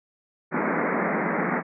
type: band-pass noise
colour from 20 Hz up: pink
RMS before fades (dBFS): -25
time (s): 0.51-1.63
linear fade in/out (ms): 50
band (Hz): 160 to 2200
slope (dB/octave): 96
effects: none